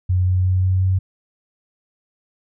sine tone with pitch steps, 91.3 / 91.94 / 92.57 / 93.22 / 93.87 Hz, F#2 / F#2 / F#2 / F#2 / F#2, -23 / -10 / +1 / +13 / +25 cents, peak -14 dBFS, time 0.09-0.99 s, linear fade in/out 10 ms, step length 180 ms, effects none

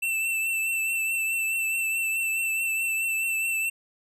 square tone with vibrato, 2669 Hz, E7, 21 cents sharp, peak -25 dBFS, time 0.02-3.7 s, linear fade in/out 10 ms, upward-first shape triangle, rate 4.7 Hz, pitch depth 31 cents each way, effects none

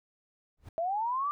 brown noise with exponential growth, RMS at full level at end -39 dBFS, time 0.57-0.69 s, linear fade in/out 5 ms, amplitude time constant 25 ms
sine linear sweep, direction up, 642 to 1193 Hz, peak -28 dBFS, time 0.78-1.31 s, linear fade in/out 0 ms
effects none

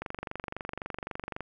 click train, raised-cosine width 0.5 ms, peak -20 dBFS, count 34, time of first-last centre 0.02-1.407 s, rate 23.8 Hz, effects none

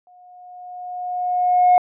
sine tone with exponential growth, 722 Hz, F#5, 43 cents flat, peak -7 dBFS, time 0.07-1.78 s, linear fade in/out 1 ms, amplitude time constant 370 ms, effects tanh soft clip ceiling -7 dBFS

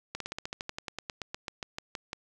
slowing click train, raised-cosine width 0.2 ms, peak -18 dBFS, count 20, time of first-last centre 0.15-2.131 s, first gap 53 ms, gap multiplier 1.07, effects none

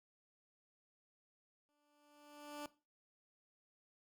15% pulse tone with exponential growth, 293.7 Hz, D4, in tune, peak -36 dBFS, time 1.69-2.66 s, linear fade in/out 0 ms, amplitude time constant 210 ms, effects noise-tail reverb RT60 0.3 s tail -17 dB re dry + MP3 96 kbps

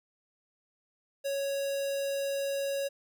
square tone with notch filter, 554.4 Hz, C#5, in tune, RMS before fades -32 dBFS, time 1.24-2.89 s, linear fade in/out 20 ms, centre 1400 Hz, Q 1.4, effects none

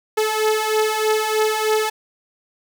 sawtooth beating tone pair, 430.8 / 434 Hz, A4 / A4, -37 / -24 cents, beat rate 3.2 Hz, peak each -18 / -15 dBFS, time 0.17-1.9 s, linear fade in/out 10 ms, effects none

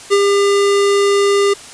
square tone with ADSR envelope, 401.4 Hz, G4, 41 cents sharp, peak -8 dBFS, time 0.1-1.54 s, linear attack 30 ms, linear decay 47 ms, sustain -3 dB, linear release 11 ms, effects white hiss -35 dBFS RMS until 1.73 s + resampled to 22050 Hz

